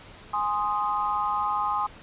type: chord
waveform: sine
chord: Ab major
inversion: none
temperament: equal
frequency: 830.6 / 1046.5 / 1244.5 Hz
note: Ab5 / C6 / Eb6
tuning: 0 / 0 / 0 cents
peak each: -28 dBFS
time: 0.33-1.87 s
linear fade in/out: 10 ms
effects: pink hiss -47 dBFS RMS until 2.02 s + resampled to 8000 Hz